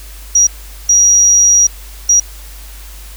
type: tone bursts at uneven times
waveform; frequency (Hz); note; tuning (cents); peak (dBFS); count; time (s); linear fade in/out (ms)
sine; 5750; F8; +50; -5; 3; 0.35-0.47 / 0.89-1.67 / 2.09-2.2; 5
effects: added 50 Hz sine -30 dBFS peak until 3.16 s + white hiss -37 dBFS RMS until 3.16 s